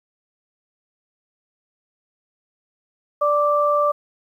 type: tone pair together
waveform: sine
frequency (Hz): 586.9 / 1173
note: D5 / D6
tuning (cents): -1 / -2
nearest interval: octave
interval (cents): 1199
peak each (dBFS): -18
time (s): 3.21-3.92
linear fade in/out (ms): 10
effects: 9-bit